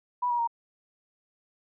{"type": "tone with pitch steps", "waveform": "sine", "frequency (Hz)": [982, 957.4, 933.3], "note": ["B5", "A#5", "A#5"], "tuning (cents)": [-10, 46, 2], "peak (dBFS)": -24, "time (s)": [0.22, 0.475], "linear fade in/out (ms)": 10, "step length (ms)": 85, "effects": []}